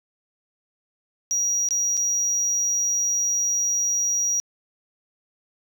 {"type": "tone with dropouts", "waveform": "sine", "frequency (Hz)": 5750, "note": "F8", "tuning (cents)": 50, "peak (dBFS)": -18, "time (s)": [1.31, 4.4], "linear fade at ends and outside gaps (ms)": 0, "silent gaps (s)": [[1.688, 1.708], [1.97, 1.975]], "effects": ["tanh soft clip ceiling -18 dBFS", "10-bit"]}